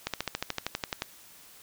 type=slowing click train; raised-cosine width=0.2 ms; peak=-12 dBFS; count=13; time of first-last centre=0.07-1.021 s; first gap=67 ms; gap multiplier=1.03; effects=white hiss -53 dBFS RMS until 1.62 s